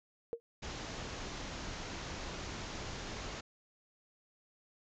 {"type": "tone with exponential decay", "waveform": "sine", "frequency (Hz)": 466.2, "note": "A#4", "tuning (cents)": 0, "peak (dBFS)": -30, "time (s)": [0.33, 0.4], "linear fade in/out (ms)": 0, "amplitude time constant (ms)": 15}
{"type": "low-pass noise", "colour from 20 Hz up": "pink", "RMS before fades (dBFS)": -43, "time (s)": [0.62, 3.41], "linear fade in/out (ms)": 10, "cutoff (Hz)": 7100, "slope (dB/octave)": 96}
{"effects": []}